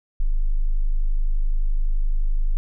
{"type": "tone", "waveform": "sine", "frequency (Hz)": 25.85, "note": "G#0", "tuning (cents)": -7, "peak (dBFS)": -16, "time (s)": [0.2, 2.57], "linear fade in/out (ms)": 0, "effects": []}